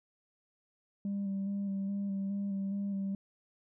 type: tone with vibrato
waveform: sine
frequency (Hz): 197.7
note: G3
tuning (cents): +15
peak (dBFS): -30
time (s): 1.05-3.15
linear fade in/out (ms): 2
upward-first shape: square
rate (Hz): 2.4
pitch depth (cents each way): 20
effects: tanh soft clip ceiling -30 dBFS